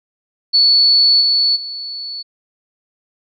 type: tone with level steps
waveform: sine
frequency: 4435 Hz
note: C#8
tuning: in tune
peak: -8 / -11 / -24 dBFS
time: 0.53-2.23 s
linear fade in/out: 20 ms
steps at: 1.2 / 1.55 s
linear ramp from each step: 20 ms
effects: none